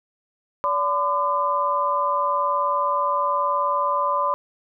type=tone cluster; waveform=sine; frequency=575 / 1015 / 1196 Hz; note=D5 / B5 / D6; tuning=-37 / +47 / +31 cents; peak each=-26 / -21 / -25 dBFS; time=0.64-4.34 s; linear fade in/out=0 ms; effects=none